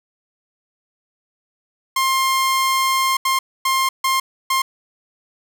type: tone bursts at uneven times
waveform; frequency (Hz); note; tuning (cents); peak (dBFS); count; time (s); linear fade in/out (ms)
sawtooth; 1060; C6; +22; -12; 5; 1.96-3.17 / 3.25-3.39 / 3.65-3.89 / 4.04-4.2 / 4.5-4.62; 5
effects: none